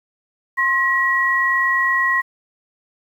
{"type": "tone pair together", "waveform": "sine", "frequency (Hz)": [1062, 1910.4], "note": ["C6", "A#6"], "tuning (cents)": [25, 42], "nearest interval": "minor seventh", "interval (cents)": 1017, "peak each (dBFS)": [-20, -16], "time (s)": [0.57, 2.22], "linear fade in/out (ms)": 20, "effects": ["8-bit"]}